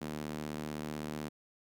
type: tone with high-pass filter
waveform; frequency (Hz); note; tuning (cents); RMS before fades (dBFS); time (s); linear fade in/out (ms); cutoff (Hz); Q
sawtooth; 75.9; D#2; -42; -40; 0.01-1.29; 10; 210; 1.5
effects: none